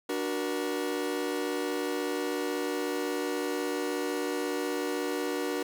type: chord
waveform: 40% pulse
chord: D augmented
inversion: none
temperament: equal with one note detuned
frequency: 293.7 / 370 / 475.7 Hz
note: D4 / F#4 / A#4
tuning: 0 / 0 / +35 cents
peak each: -33 dBFS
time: 0.09-5.63 s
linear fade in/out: 5 ms
effects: none